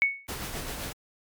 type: tone with exponential decay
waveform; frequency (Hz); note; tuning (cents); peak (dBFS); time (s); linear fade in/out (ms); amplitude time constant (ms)
sine; 2217; C#7; 0; -16; 0.02-0.27; 0; 54
type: noise with tremolo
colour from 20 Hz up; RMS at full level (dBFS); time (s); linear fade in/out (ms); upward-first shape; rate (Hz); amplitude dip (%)
pink; -34; 0.28-0.93; 10; sine; 7.6; 35
effects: MP3 96 kbps